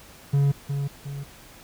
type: tone with echo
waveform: triangle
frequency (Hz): 140.6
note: C#3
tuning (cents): +25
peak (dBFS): -15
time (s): 0.33-0.52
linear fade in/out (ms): 10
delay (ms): 360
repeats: 2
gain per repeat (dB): -7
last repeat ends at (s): 1.24
effects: pink hiss -48 dBFS RMS until 1.63 s